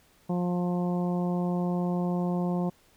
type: harmonic tone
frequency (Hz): 177.3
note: F3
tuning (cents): +26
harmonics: 1 / 2 / 3 / 4 / 5 / 6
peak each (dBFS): -26 / -34 / -37 / -38 / -41 / -45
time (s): 0.29-2.7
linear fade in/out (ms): 10
effects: pink hiss -62 dBFS RMS until 2.96 s

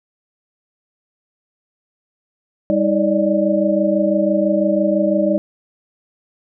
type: tone cluster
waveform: sine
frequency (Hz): 199.8 / 317.5 / 576 / 602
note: G3 / D#4 / D5 / D5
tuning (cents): +33 / +35 / -34 / +43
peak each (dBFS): -19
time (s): 2.7-5.38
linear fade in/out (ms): 0
effects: none

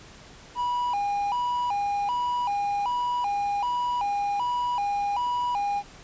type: tone with vibrato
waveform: triangle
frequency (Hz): 890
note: A5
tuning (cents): +20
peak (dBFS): -22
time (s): 0.55-5.83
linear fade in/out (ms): 50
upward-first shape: square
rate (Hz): 1.3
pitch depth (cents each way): 160
effects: pink hiss -48 dBFS RMS until 6.03 s + resampled to 16000 Hz

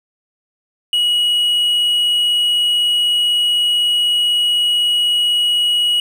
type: tone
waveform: triangle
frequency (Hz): 2911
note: F#7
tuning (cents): -29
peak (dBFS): -11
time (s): 0.93-6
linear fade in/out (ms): 2
effects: 7-bit

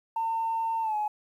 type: tone with pitch glide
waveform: sine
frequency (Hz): 905 to 844.4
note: A5 to G#5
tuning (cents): +48 to +29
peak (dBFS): -25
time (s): 0.16-1.08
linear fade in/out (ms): 5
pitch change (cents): -119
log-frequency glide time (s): 0.81-0.96
effects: tanh soft clip ceiling -21 dBFS + 10-bit

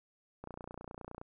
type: click train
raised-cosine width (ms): 1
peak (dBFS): -30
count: 24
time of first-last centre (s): 0.44-1.214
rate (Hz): 29.7
effects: none

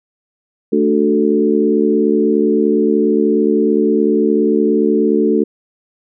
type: harmonic tone with a mistuned harmonic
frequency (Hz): 73.42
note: D2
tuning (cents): 0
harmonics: 3 / 4 / 5 / 6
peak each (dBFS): -16 / -16 / -16 / -16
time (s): 0.72-5.44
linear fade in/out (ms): 10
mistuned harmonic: 5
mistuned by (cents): +17
effects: none

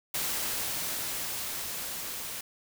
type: noise with level ramp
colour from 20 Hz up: white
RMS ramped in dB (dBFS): -31 to -38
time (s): 0.14-2.41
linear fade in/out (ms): 5
effects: none

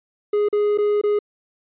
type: tone with dropouts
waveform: triangle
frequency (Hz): 415.3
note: G#4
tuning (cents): 0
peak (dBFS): -14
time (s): 0.33-1.19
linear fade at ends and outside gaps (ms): 5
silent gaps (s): 0.487-0.527 / 0.776-0.784 / 1.014-1.036
effects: resampled to 8000 Hz

